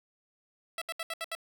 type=tone bursts; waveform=10% pulse; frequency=659 Hz; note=E5; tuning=1 cent flat; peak=-25 dBFS; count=6; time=0.78-1.351 s; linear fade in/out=2 ms; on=36 ms; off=71 ms; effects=none